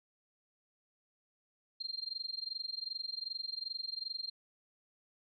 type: tone with amplitude modulation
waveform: sine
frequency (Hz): 4186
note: C8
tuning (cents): 0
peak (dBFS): -34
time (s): 1.8-4.3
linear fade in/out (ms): 10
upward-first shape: sine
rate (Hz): 22.6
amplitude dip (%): 95
effects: none